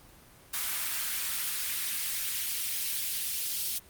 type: noise with high-pass filter sweep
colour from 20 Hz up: white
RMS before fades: -32 dBFS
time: 0.53-3.79 s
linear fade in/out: 10 ms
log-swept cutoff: 1200 to 3500 Hz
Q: 0.99
effects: pink hiss -55 dBFS RMS until 3.89 s + Opus 24 kbps